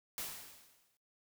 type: noise with exponential decay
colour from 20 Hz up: white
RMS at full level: -39 dBFS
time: 0.18-0.97 s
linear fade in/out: 0 ms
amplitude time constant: 170 ms
effects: noise-tail reverb RT60 0.5 s tail -26 dB re dry